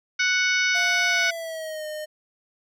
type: harmonic tone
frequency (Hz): 740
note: F#5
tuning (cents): 0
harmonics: 2 / 3 / 4 / 5 / 6 / 7 / 8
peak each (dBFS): -23 / -23 / -32 / -32 / -34 / -32 / -32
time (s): 0.19-1.31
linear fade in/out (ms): 10
type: tone with pitch glide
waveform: square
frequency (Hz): 698.5 to 611.6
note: F5 to D#5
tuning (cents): 0 to -30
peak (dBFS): -31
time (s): 0.74-2.06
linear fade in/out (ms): 20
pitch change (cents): -230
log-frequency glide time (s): 1.08-1.86
effects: none